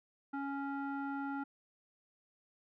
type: tone with low-pass filter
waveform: square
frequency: 278 Hz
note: C#4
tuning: 5 cents sharp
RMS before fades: -39 dBFS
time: 0.33-1.44 s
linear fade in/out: 10 ms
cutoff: 1200 Hz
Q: 6.1
effects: none